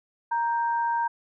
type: tone pair together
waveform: sine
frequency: 934 / 1571.1 Hz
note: A#5 / G6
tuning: +3 / +3 cents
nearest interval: major sixth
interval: 900 cents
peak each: -23 / -33 dBFS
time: 0.31-1.08 s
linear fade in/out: 10 ms
effects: none